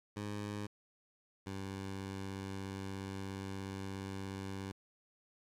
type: tone pair in turn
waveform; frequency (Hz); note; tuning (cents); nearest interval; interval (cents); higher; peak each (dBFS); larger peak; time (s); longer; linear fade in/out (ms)
15% pulse; 103.2 / 96.93; G#2 / G2; -10 / -19; minor second; 109; first; -33 / -34; first; 0.16-0.67 / 1.46-4.72; second; 10
effects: low-pass 10000 Hz 12 dB/octave + 11-bit